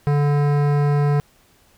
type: tone with hard clipping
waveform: sine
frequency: 145.1 Hz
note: D3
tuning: 21 cents flat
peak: -17 dBFS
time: 0.07-1.2 s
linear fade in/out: 0 ms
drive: 17 dB
effects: pink hiss -56 dBFS RMS until 1.77 s